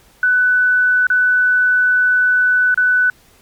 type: tone with dropouts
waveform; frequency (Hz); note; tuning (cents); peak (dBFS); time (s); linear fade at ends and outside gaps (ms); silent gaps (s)
sine; 1494; F#6; +16; -10; 0.23-3.1; 2; 1.069-1.101 / 2.744-2.775
effects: pink hiss -50 dBFS RMS until 3.41 s + MP3 96 kbps